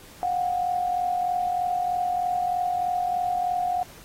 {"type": "tone pair together", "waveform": "sine", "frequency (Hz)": [719.8, 763], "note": ["F#5", "G5"], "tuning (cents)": [-48, -47], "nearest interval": "minor second", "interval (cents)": 101, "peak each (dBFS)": [-23, -31], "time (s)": [0.23, 3.83], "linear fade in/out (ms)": 0, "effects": ["pink hiss -48 dBFS RMS until 4.04 s", "AAC 48 kbps"]}